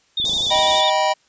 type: tone with vibrato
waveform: sine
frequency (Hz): 3575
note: A7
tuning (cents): +27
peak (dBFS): -18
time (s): 0.17-0.9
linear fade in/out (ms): 5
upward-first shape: square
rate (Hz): 12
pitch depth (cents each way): 48
type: clicks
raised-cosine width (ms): 3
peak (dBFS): -24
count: 9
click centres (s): 0.2 / 0.243 / 0.296 / 0.334 / 0.365 / 0.407 / 0.468 / 0.559 / 0.59
type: band-stop noise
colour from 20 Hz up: white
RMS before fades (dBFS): -25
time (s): 0.25-0.81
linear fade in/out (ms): 0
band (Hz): 910 to 4500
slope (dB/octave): 48
type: chord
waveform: square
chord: Eb augmented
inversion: none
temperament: just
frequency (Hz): 622.3 / 777.8 / 972.3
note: Eb5 / G5 / B5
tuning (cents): 0 / -14 / -27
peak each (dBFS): -21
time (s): 0.5-1.14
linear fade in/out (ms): 20
effects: white hiss -59 dBFS RMS until 1.28 s + resampled to 16000 Hz

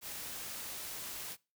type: noise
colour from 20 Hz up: white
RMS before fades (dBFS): -43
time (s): 0.01-1.37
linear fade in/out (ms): 50
effects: noise-tail reverb RT60 0.3 s tail -23 dB re dry

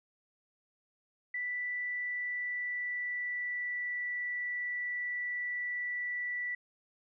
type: tone with pitch glide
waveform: sine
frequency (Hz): 1974 to 1962.6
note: B6 to B6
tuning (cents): -1 to -11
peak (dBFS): -33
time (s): 1.34-6.55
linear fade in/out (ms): 5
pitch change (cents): -10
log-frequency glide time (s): 1.67-4.06
effects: none

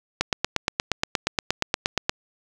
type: click train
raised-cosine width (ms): 0.2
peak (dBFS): -3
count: 17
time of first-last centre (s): 0.21-2.095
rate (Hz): 8.49
effects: none

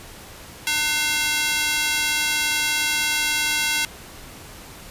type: tone with high-pass filter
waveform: square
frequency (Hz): 301.4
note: D4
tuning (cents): +45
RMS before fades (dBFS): -22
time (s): 0.67-3.85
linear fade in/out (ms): 0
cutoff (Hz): 2200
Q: 0.98
effects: pink hiss -41 dBFS RMS until 4.9 s + resampled to 32000 Hz

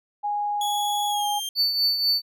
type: tone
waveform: sine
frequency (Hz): 826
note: G#5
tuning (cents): -10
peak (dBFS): -23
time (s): 0.23-1.4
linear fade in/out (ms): 20
type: tone with pitch glide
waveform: sawtooth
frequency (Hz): 3368 to 3179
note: G#7 to G7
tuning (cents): +24 to +24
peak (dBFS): -25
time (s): 0.61-1.49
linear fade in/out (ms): 2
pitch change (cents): -100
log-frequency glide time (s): 1.08-1.27
type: tone with tremolo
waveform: triangle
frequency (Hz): 4500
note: C#8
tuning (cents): +25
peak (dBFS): -16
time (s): 1.55-2.22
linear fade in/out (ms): 50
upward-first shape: triangle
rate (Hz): 4.1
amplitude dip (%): 60
effects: none

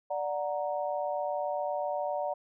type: chord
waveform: sine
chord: D augmented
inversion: none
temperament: equal with one note detuned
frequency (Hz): 587.3 / 734.9 / 932.3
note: D5 / F#5 / A#5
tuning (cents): 0 / -12 / 0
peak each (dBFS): -32 / -34 / -37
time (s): 0.1-2.34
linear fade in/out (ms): 10
effects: none

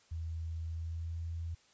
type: tone with pitch glide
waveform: sine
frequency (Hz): 81.7 to 83.22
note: E2 to E2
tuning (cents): -15 to +17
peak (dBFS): -36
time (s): 0.11-1.55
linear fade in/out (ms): 10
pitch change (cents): +32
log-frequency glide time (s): 0.65-1.22
effects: white hiss -66 dBFS RMS until 1.73 s + resampled to 16000 Hz

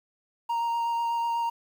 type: tone with vibrato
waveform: triangle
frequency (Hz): 932.3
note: A#5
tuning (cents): 0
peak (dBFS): -23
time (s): 0.49-1.5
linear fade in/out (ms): 10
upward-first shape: sine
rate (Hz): 8.1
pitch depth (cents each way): 10
effects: 9-bit

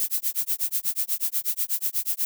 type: noise with tremolo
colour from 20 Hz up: violet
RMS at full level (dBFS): -23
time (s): 0-2.25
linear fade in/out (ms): 0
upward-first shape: sine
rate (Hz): 8.2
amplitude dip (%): 100
effects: none

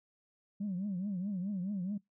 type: tone with vibrato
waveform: sine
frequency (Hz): 192.2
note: G3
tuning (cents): -34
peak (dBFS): -32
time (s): 0.6-1.98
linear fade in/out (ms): 10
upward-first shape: triangle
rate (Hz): 4.7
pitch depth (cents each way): 180
effects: noise-tail reverb RT60 0.2 s tail -26 dB re dry + tanh soft clip ceiling -30 dBFS

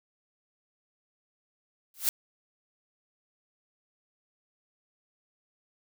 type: noise with exponential growth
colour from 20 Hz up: blue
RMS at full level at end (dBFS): -21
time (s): 1.94-2.09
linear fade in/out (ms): 1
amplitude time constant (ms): 31
effects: none

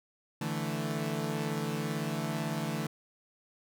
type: chord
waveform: sawtooth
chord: D suspended second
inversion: none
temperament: equal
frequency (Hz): 146.83 / 164.81 / 220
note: D3 / E3 / A3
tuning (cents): 0 / 0 / 0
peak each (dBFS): -32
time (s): 0.41-2.87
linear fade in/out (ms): 5
effects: none

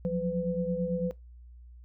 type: tone cluster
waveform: sine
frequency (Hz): 174.5 / 183.5 / 504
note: F3 / F#3 / B4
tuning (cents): -1 / -14 / +35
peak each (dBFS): -32 / -32 / -31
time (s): 0.05-1.11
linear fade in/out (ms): 0
effects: noise-tail reverb RT60 0.2 s tail -21 dB re dry + added 60 Hz sine -47 dBFS peak until 1.84 s

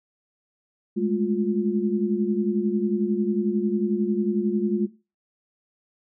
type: tone cluster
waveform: sine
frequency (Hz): 204.9 / 216 / 352.9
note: G#3 / A3 / F4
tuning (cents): -23 / -32 / +18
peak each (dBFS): -25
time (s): 0.96-4.87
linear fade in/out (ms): 20
effects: noise-tail reverb RT60 0.3 s tail -18 dB re dry

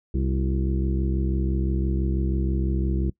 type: harmonic tone with a mistuned harmonic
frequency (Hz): 66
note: C2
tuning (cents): +16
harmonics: 1 / 2 / 3 / 4 / 5 / 6 / 7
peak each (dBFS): -23 / -29 / -30 / -40 / -31 / -37 / -46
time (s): 0.14-3.1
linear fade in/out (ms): 5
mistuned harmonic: 6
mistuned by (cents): -86
effects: noise-tail reverb RT60 0.1 s tail -21 dB re dry

